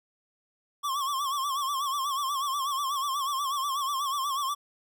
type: tone with vibrato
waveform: square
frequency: 1108.7 Hz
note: C#6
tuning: in tune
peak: -28 dBFS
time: 0.83-4.55 s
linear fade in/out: 20 ms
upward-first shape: sine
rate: 8.2 Hz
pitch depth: 100 cents each way
effects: none